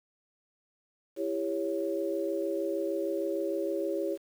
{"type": "chord", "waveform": "sine", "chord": "C# diminished", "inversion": "first", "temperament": "just", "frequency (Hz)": [332.6, 399.1, 554.4], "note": ["E4", "G4", "C#5"], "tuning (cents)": [16, 31, 0], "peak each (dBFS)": -33, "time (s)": [1.16, 4.18], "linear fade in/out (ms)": 50, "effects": ["9-bit"]}